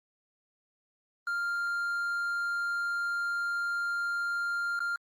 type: tone with dropouts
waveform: triangle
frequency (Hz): 1396.9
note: F6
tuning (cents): 0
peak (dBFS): -27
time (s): 1.27-4.96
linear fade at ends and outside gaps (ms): 2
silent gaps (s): 4.792-4.803
effects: Opus 32 kbps